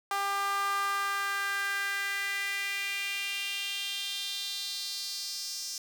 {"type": "tone with high-pass filter sweep", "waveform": "sawtooth", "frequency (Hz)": 398.1, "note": "G4", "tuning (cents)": 27, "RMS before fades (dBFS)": -33, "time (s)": [0.11, 5.78], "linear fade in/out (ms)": 2, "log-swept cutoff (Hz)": [970, 5600], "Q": 3.7, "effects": ["9-bit"]}